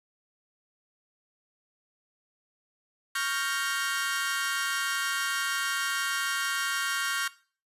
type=chord; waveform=sawtooth; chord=G half-diminished seventh; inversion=second; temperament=equal; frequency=1108.7 / 1396.9 / 1568 / 1864.7 Hz; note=Db6 / F6 / G6 / Bb6; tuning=0 / 0 / 0 / 0 cents; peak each=-31 / -29 / -29 / -31 dBFS; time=3.15-7.28 s; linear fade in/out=5 ms; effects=noise-tail reverb RT60 0.4 s tail -18 dB re dry + resampled to 32000 Hz